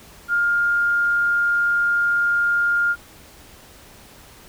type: tone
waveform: sine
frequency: 1409 Hz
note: F6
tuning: 15 cents sharp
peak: -16 dBFS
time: 0.28-2.96 s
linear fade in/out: 50 ms
effects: pink hiss -46 dBFS RMS until 4.48 s